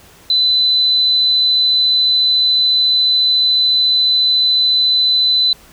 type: tone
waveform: sine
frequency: 4013 Hz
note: B7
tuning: 27 cents sharp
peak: -10 dBFS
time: 0.3-5.53 s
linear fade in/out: 2 ms
effects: pink hiss -44 dBFS RMS until 5.72 s